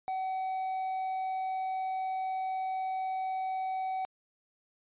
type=tone with quantisation; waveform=triangle; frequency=756 Hz; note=F#5; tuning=37 cents sharp; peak=-29 dBFS; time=0.08-4.05 s; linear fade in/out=0 ms; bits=9; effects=resampled to 8000 Hz